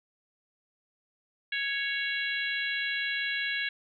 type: harmonic tone with a mistuned harmonic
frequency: 554.4 Hz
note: C#5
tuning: in tune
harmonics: 3 / 4 / 5 / 6 / 7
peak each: -32 / -34 / -36 / -38 / -39 dBFS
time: 1.52-3.69 s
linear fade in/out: 5 ms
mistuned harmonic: 7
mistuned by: +34 cents
effects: none